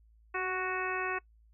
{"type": "harmonic tone with a mistuned harmonic", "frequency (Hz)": 370, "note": "F#4", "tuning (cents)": 0, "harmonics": [1, 2, 3, 4, 5, 6, 7], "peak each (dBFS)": [-37, -40, -37, -38, -39, -44, -40], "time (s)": [0.34, 1.19], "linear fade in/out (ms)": 10, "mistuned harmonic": 1, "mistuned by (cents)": 19, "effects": ["noise-tail reverb RT60 0.1 s tail -22 dB re dry", "added 55 Hz sine -59 dBFS peak until 1.53 s"]}